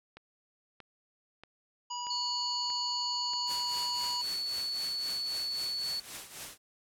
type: click train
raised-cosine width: 0.3 ms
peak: -32 dBFS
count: 6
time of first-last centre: 0.17-3.335 s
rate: 1.58 Hz
type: harmonic tone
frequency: 973 Hz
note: B5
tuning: 26 cents flat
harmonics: 1 / 3 / 5 / 7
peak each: -37 / -43 / -43 / -44 dBFS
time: 1.9-4.22 s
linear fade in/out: 10 ms
type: tone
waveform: sine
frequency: 4435 Hz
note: C#8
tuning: in tune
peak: -32 dBFS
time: 2.1-6 s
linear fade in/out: 5 ms
type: noise with tremolo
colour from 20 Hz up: white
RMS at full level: -40 dBFS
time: 3.46-6.58 s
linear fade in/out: 50 ms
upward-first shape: triangle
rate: 3.8 Hz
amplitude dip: 75%
effects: low-pass 12000 Hz 12 dB/octave